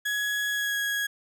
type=tone with pitch glide; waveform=35% pulse; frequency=1676 to 1657.7 Hz; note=G#6 to G#6; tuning=+15 to -4 cents; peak=-24 dBFS; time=0.05-1.07 s; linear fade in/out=10 ms; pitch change=-19 cents; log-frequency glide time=0.49-0.76 s; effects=none

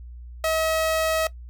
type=tone; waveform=sawtooth; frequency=640 Hz; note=D#5; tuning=49 cents sharp; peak=-17 dBFS; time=0.44-1.27 s; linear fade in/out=2 ms; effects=noise-tail reverb RT60 0.1 s tail -18 dB re dry + added 60 Hz sine -37 dBFS peak until 1.49 s

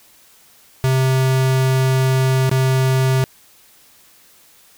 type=tone with dropouts; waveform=square; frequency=131.3 Hz; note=C3; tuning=6 cents sharp; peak=-14 dBFS; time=0.84-3.24 s; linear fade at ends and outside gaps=0 ms; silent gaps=2.494-2.514 s; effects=white hiss -50 dBFS RMS until 4.77 s

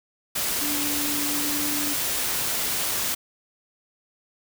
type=tone in noise; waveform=sine; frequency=292.1 Hz; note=D4; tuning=9 cents flat; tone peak=-30 dBFS; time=0.61-1.94 s; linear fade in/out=10 ms; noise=white; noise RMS=-26 dBFS; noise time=0.35-3.15 s; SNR=-7 dB; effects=none

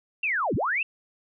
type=linear two-way sweep; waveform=sine; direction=down then up; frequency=2771 to 74.4 to 2771 Hz; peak=-23 dBFS; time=0.23-0.83 s; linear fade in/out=5 ms; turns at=0.55 s; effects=none

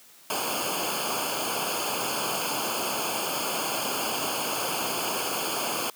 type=noise with comb filter; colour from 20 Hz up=pink; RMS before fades=-29 dBFS; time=0.3-5.9 s; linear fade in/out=2 ms; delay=0.52 ms; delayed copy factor=-1; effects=white hiss -53 dBFS RMS until 5.95 s + high-pass 150 Hz 12 dB/octave

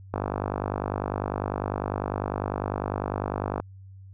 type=click train; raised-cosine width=1 ms; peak=-13 dBFS; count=174; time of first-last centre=0.14-3.6 s; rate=50 Hz; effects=added 96 Hz sine -43 dBFS peak until 4.13 s

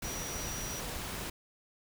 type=tone in noise; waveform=sine; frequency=5810 Hz; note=F#8; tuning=32 cents flat; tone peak=-41 dBFS; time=0.04-0.8 s; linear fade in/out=5 ms; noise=pink; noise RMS=-39 dBFS; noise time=0.02-1.3 s; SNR=-5 dB; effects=none

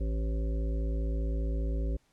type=harmonic tone; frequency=55 Hz; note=A1; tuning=in tune; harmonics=1 / 3 / 5 / 7 / 9 / 10; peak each=-28 / -41 / -42 / -44 / -48 / -47 dBFS; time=0-1.97 s; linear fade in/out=10 ms; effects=pink hiss -70 dBFS RMS until 2.12 s + low-pass 10000 Hz 12 dB/octave

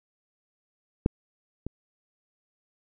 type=clicks; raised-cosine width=3 ms; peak=-7 / -20 dBFS; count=2; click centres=1.061 / 1.666 s; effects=none

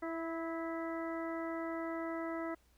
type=harmonic tone with a mistuned harmonic; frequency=329.6 Hz; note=E4; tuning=in tune; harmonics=1 / 2 / 3 / 4 / 5 / 6; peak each=-39 / -42 / -48 / -46 / -53 / -49 dBFS; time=0.02-2.55 s; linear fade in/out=10 ms; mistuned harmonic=4; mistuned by=-21 cents; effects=added 60 Hz sine -68 dBFS peak until 2.77 s + pink hiss -72 dBFS RMS until 2.77 s

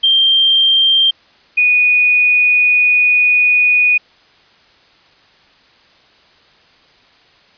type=tone pair in turn; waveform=sine; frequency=3169 / 2470 Hz; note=G7 / D#7; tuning=+18 / -13 cents; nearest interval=major third; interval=431 cents; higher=first; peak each=-8 / -8 dBFS; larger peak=neither; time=0.03-1.11 / 1.57-3.98 s; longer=second; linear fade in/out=10 ms; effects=white hiss -49 dBFS RMS until 7.57 s + resampled to 11025 Hz

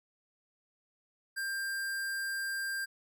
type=tone; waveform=square; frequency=1590 Hz; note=G6; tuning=24 cents sharp; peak=-34 dBFS; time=1.36-2.86 s; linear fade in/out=20 ms; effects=none

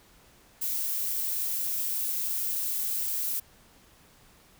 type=noise; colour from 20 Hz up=violet; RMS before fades=-30 dBFS; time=0.61-3.4 s; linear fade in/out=10 ms; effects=pink hiss -58 dBFS RMS until 4.59 s

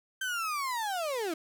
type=linear sweep; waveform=35% pulse; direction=down; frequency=1568 to 304.7 Hz; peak=-29 dBFS; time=0.21-1.34 s; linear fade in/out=5 ms; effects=none

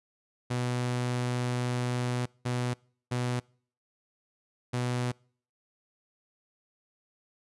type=tone bursts at uneven times; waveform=sawtooth; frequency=123.47 Hz; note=B2; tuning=in tune; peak=-24 dBFS; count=4; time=0.5-2.26 / 2.45-2.74 / 3.11-3.4 / 4.73-5.12 s; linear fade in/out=10 ms; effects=noise-tail reverb RT60 0.5 s tail -26 dB re dry + resampled to 24000 Hz

